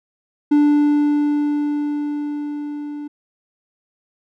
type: tone with level ramp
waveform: triangle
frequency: 293.7 Hz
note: D4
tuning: in tune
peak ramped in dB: -8 to -25 dBFS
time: 0.51-3.08 s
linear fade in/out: 10 ms
effects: none